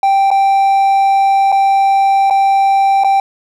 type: tone with dropouts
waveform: triangle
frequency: 784 Hz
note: G5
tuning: in tune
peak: -6 dBFS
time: 0.03-3.2 s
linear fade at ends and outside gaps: 2 ms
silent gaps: 0.305-0.313 / 1.519-1.524 / 2.3-2.307 / 3.037-3.045 s
effects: none